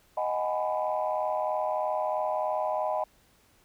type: chord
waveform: sine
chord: G# minor seventh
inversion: second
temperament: just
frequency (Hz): 623 / 747.5 / 830.6 / 996.7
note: D#5 / F#5 / G#5 / B5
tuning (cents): +2 / +17 / 0 / +16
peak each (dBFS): -29 / -32 / -33 / -33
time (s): 0.17-3.04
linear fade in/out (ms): 5
effects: tanh soft clip ceiling -17 dBFS + pink hiss -63 dBFS RMS until 3.64 s